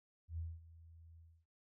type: tone with ADSR envelope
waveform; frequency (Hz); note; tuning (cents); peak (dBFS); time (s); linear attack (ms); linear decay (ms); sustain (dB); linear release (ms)
sine; 82.41; E2; 0; -38; 0.28-1.46; 100; 220; -18; 280
effects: none